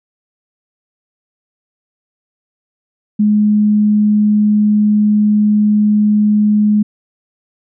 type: tone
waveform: sine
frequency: 210 Hz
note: G#3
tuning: 19 cents sharp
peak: -8 dBFS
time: 3.19-6.83 s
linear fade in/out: 10 ms
effects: none